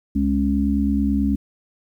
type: harmonic tone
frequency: 69.3 Hz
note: C#2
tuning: in tune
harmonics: 1 / 3 / 4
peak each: -23 / -20 / -21 dBFS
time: 0.15-1.36 s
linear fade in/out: 10 ms
effects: 9-bit